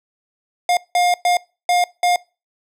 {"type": "tone bursts at uneven times", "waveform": "square", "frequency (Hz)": 710, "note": "F5", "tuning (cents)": 28, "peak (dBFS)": -14, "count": 5, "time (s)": [[0.69, 0.77], [0.95, 1.14], [1.25, 1.37], [1.69, 1.84], [2.03, 2.16]], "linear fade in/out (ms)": 2, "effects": ["noise-tail reverb RT60 0.3 s tail -23 dB re dry", "low-pass 11000 Hz 12 dB/octave"]}